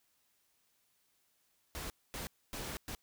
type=noise bursts at uneven times; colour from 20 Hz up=pink; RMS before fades=-42 dBFS; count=4; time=1.75-1.9 / 2.14-2.27 / 2.53-2.77 / 2.88-2.95 s; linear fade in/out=0 ms; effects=white hiss -75 dBFS RMS until 3.02 s